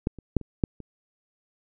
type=clicks; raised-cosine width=3 ms; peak=-11 / -28 / -7 / -26 / -8 / -27 dBFS; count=6; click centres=0.071 / 0.187 / 0.367 / 0.413 / 0.638 / 0.803 s; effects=none